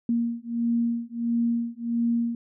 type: beating tone pair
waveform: sine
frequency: 233.5 / 235 Hz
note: A#3 / A#3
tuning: +3 / +14 cents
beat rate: 1.5 Hz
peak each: -26 dBFS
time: 0.09-2.35 s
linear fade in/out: 2 ms
effects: none